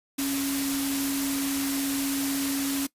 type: tone in noise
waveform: sine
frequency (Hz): 275.8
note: C#4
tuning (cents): -9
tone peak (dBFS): -26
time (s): 0.18-2.87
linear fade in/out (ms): 10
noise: white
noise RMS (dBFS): -31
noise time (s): 0.18-2.87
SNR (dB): +2
effects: noise-tail reverb RT60 0.1 s tail -20 dB re dry + resampled to 32000 Hz